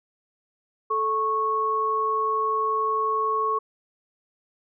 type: tone pair together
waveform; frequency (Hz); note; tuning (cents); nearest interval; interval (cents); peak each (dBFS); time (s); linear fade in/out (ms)
sine; 437.4 / 1102.2; A4 / C#6; -10 / -10; octave + major third; 1600; -28 / -22; 0.9-3.59; 10
effects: none